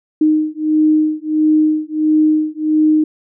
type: beating tone pair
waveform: sine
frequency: 308.1 / 309.6 Hz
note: D#4 / D#4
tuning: -17 / -9 cents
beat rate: 1.5 Hz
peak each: -14 dBFS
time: 0.21-3.04 s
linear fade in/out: 5 ms
effects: none